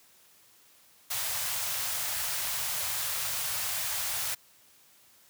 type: band-stop noise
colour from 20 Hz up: white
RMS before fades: -32 dBFS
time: 1.1-4.35 s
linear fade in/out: 10 ms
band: 140 to 600 Hz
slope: 24 dB/octave
effects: white hiss -60 dBFS RMS until 5.29 s + high-pass 60 Hz 12 dB/octave